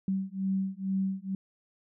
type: beating tone pair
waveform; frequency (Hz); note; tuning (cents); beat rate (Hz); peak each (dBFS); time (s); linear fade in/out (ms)
sine; 191 / 193.2; G3 / G3; -45 / -25; 2.2; -31; 0.08-1.35; 2
effects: none